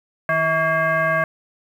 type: tone with frequency modulation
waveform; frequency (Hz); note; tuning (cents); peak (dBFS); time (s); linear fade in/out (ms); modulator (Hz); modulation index
sine; 1132; C#6; +36; -16; 0.29-1.24; 2; 487; 1.6
effects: 8-bit